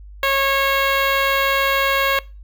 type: tone with notch filter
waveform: 10% pulse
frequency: 547 Hz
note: C#5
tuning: 23 cents flat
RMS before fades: -18 dBFS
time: 0.23-2.19 s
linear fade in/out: 2 ms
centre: 8400 Hz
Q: 0.87
effects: noise-tail reverb RT60 0.3 s tail -22 dB re dry + added 50 Hz sine -36 dBFS peak until 2.43 s